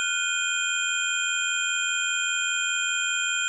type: tone cluster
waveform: sine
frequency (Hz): 1412 / 1497 / 2475 / 3166 / 7290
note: F6 / F#6 / D#7 / G7 / A#8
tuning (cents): +19 / +20 / -10 / +17 / -40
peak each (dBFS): -30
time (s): 0-3.48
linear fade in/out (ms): 0
effects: none